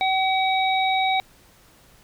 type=harmonic tone; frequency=760 Hz; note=F#5; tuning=46 cents sharp; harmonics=1 / 3 / 5; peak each=-20 / -25 / -27 dBFS; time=0.01-1.2 s; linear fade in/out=0 ms; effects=pink hiss -54 dBFS RMS until 2.03 s